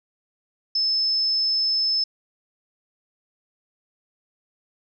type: tone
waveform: sine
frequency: 5240 Hz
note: E8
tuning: 11 cents flat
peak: -19 dBFS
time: 0.75-2.04 s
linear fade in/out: 5 ms
effects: none